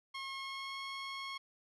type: tone with pitch glide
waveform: 15% pulse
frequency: 1080 to 1089.4 Hz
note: C#6 to C#6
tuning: -45 to -30 cents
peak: -34 dBFS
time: 0.14-1.38 s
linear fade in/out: 10 ms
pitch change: +15 cents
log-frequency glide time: 0.33-0.8 s
effects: low-pass 6000 Hz 12 dB/octave